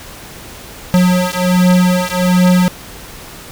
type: beating tone pair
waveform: square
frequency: 180.3 / 181.6 Hz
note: F#3 / F#3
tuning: -45 / -32 cents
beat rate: 1.3 Hz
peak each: -13 dBFS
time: 0.94-2.68 s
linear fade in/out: 0 ms
effects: pink hiss -33 dBFS RMS until 3.51 s